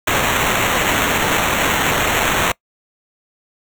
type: noise with sample-and-hold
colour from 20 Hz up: violet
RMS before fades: -17 dBFS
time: 0.07-2.52 s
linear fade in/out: 5 ms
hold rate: 4900 Hz
effects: noise-tail reverb RT60 0.1 s tail -24 dB re dry